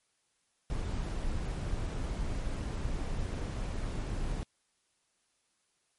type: noise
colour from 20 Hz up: brown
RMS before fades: -34 dBFS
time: 0.7-4.43 s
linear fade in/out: 0 ms
effects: white hiss -75 dBFS RMS until 5.98 s + MP3 48 kbps